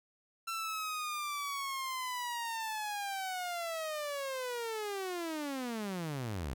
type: linear sweep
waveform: sawtooth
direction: down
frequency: 1351 to 57.9 Hz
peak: -32 dBFS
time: 0.47-6.54 s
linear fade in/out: 10 ms
effects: none